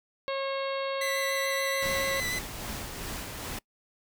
harmonic tone, 544 Hz, C#5, 33 cents flat, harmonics 1 / 2 / 3 / 4 / 5 / 6 / 7 / 8, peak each -30 / -36 / -43 / -41 / -43 / -46 / -44 / -45 dBFS, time 0.28-2.2 s, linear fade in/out 0 ms
sawtooth tone with vibrato, 2000 Hz, B6, 21 cents sharp, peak -27 dBFS, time 1.01-2.39 s, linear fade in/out 5 ms, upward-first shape sine, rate 6.9 Hz, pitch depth 23 cents each way
pink noise with tremolo, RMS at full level -36 dBFS, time 1.82-3.59 s, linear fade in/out 5 ms, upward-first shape sine, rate 2.5 Hz, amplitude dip 35%
effects noise-tail reverb RT60 0.1 s tail -24 dB re dry

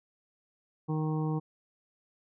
harmonic tone, 155.56 Hz, D#3, in tune, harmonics 1 / 2 / 3 / 5 / 6 / 7, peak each -29 / -35 / -39 / -43 / -45 / -46 dBFS, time 0.88-1.4 s, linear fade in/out 20 ms, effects none

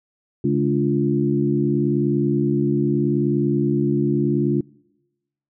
harmonic tone with a mistuned harmonic, 70 Hz, C#2, 18 cents sharp, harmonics 2 / 3 / 4 / 5, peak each -22 / -22 / -22 / -22 dBFS, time 0.44-4.61 s, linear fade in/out 5 ms, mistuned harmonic 4, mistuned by +56 cents, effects noise-tail reverb RT60 1.0 s tail -25 dB re dry

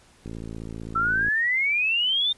click train, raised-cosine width 3 ms, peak -23 dBFS, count 58, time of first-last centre 0.26-1.283 s, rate 55.7 Hz
sine exponential sweep, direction up, 1318.5 to 3648 Hz, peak -20 dBFS, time 0.95-2.33 s, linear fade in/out 10 ms
effects pink hiss -56 dBFS RMS until 2.37 s + resampled to 24000 Hz

